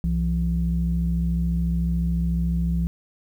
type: tone pair together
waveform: sine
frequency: 63.95 / 170 Hz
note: C2 / F3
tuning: -39 / -46 cents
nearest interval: octave + perfect fourth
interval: 1693 cents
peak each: -22 dBFS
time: 0.04-2.87 s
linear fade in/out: 0 ms
effects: tanh soft clip ceiling -13 dBFS + 9-bit